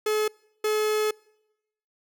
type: tone pair in turn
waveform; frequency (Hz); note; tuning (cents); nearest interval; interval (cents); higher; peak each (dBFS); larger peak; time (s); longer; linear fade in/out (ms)
45% pulse; 428 / 428; A4 / A4; -48 / -48; unison; 0; neither; -22; neither; 0.06-0.28 / 0.64-1.11; second; 5
effects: noise-tail reverb RT60 0.9 s tail -26 dB re dry